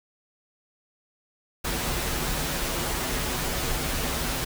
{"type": "noise with comb filter", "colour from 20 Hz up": "pink", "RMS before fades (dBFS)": -28, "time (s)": [1.64, 4.45], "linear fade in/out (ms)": 10, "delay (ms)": 9.9, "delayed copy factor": -0.55, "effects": []}